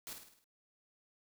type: noise with echo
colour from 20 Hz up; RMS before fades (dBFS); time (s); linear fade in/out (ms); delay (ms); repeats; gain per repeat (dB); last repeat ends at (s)
white; -45; 0.07-0.13; 0; 52; 6; -5; 0.442
effects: none